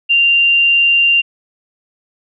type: tone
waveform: sine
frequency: 2781 Hz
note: F7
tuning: 8 cents flat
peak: -8 dBFS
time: 0.09-1.22 s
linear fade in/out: 20 ms
effects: none